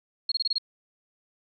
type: tone bursts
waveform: sine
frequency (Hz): 4278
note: C8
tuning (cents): +38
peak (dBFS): -22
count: 6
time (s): 0.29-0.583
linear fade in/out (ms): 5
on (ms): 28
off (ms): 25
effects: none